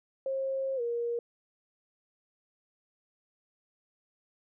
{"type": "tone with pitch glide", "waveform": "sine", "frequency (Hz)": [536, 472], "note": ["C5", "A#4"], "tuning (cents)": [42, 22], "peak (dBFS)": -29, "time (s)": [0.26, 1.19], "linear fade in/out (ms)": 2, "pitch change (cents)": -220, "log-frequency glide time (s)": [0.76, 0.81], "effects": []}